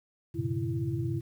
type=tone cluster; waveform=sine; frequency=95.6 / 113.8 / 130.2 / 147.3 / 333.8 Hz; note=G2 / A#2 / C3 / D3 / E4; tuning=-43 / -41 / -8 / +6 / +22 cents; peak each=-37 / -34 / -33 / -37 / -35 dBFS; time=0.34-1.21 s; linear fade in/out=20 ms; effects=10-bit

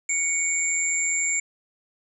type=tone pair together; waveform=sine; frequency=2235 / 7283 Hz; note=C#7 / A#8; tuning=+14 / -41 cents; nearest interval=octave + minor sixth; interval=2045 cents; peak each=-26 / -23 dBFS; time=0.09-1.4 s; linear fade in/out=5 ms; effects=none

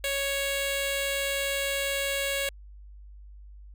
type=tone with notch filter; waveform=10% pulse; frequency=554.4 Hz; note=C#5; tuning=in tune; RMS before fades=-29 dBFS; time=0.04-2.49 s; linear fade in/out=2 ms; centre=1200 Hz; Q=1.3; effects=added 50 Hz sine -44 dBFS peak until 3.74 s

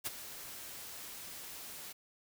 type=noise with ADSR envelope; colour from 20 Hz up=white; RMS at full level=-35 dBFS; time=0.04-1.93 s; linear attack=26 ms; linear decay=23 ms; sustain=-12 dB; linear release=13 ms; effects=none

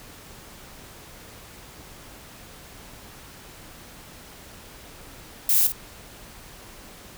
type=noise with echo; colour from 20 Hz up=violet; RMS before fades=-19 dBFS; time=5.49-5.67 s; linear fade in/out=2 ms; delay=51 ms; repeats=1; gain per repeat=-10 dB; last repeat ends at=5.721 s; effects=pink hiss -45 dBFS RMS until 7.17 s

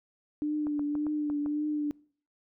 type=tone with vibrato; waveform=sine; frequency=296.6 Hz; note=D4; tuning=17 cents sharp; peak=-27 dBFS; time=0.42-1.91 s; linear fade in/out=0 ms; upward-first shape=triangle; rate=1.8 Hz; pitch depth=36 cents each way
type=clicks; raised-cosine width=1 ms; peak=-29 dBFS; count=6; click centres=0.669 / 0.794 / 0.953 / 1.067 / 1.3 / 1.461 s
effects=noise-tail reverb RT60 0.5 s tail -24 dB re dry

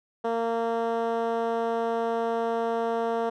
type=tone with band-pass filter; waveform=10% pulse; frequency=230 Hz; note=A#3; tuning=23 cents flat; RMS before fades=-27 dBFS; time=0.24-3.3 s; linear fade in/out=10 ms; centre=510 Hz; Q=1.3; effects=none

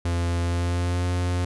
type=tone with pitch glide; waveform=45% pulse; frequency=86.1 to 88.83 Hz; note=F2 to F2; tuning=-24 to +30 cents; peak=-22 dBFS; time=0.05-1.45 s; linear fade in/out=5 ms; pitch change=+54 cents; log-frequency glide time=0.43-1.06 s; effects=resampled to 24000 Hz

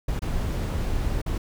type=noise with dropouts; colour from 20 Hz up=brown; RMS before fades=-26 dBFS; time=0.08-1.38 s; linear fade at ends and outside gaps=5 ms; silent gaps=0.193-0.219 / 1.217-1.261 s; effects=none

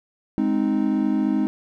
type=chord; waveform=triangle; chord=Ab major; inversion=none; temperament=equal; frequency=207.7 / 261.6 / 311.1 Hz; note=Ab3 / C4 / Eb4; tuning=0 / 0 / 0 cents; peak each=-21 dBFS; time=0.38-1.47 s; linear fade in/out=0 ms; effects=none

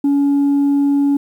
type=tone; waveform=sine; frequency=282.4 Hz; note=C#4; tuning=32 cents sharp; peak=-9 dBFS; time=0.04-1.17 s; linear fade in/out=5 ms; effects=tanh soft clip ceiling -10 dBFS + 8-bit

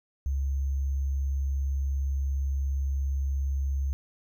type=tone with sample-and-hold; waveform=sine; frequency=68.6 Hz; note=C#2; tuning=17 cents flat; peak=-25 dBFS; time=0.26-3.93 s; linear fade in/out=0 ms; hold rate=6300 Hz; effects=none

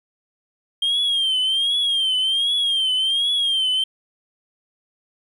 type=tone with vibrato; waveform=sine; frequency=3196 Hz; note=G7; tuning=33 cents sharp; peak=-15 dBFS; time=0.82-3.84 s; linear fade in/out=5 ms; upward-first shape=triangle; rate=1.3 Hz; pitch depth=110 cents each way; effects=tanh soft clip ceiling -16 dBFS + 9-bit

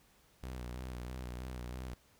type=tone with vibrato; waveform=sawtooth; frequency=62.1 Hz; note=B1; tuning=10 cents sharp; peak=-37 dBFS; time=0.43-1.94 s; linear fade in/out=0 ms; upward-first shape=square; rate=3.1 Hz; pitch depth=38 cents each way; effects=pink hiss -67 dBFS RMS until 2.19 s

